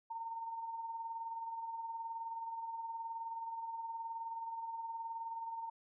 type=tone with tremolo; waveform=sine; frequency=913 Hz; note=A#5; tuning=36 cents flat; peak=-38 dBFS; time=0.1-5.7 s; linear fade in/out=10 ms; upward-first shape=sine; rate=19 Hz; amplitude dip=45%; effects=none